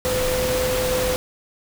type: tone in noise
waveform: sine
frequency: 507 Hz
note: B4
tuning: 45 cents sharp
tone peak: -21 dBFS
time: 0.05-1.16 s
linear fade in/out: 0 ms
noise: pink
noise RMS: -25 dBFS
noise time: 0.05-1.16 s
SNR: +1 dB
effects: none